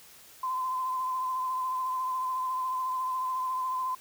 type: tone with vibrato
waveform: sine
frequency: 1027 Hz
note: C6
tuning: 33 cents flat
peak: -28 dBFS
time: 0.43-3.95 s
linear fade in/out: 5 ms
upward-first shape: sine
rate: 14 Hz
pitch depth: 28 cents each way
effects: white hiss -53 dBFS RMS until 4 s